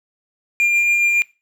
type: tone with tremolo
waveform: triangle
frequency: 2399 Hz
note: D7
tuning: 36 cents sharp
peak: -11 dBFS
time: 0.6-1.22 s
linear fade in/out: 0 ms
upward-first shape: sine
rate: 7.2 Hz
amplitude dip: 25%
effects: noise-tail reverb RT60 0.3 s tail -21 dB re dry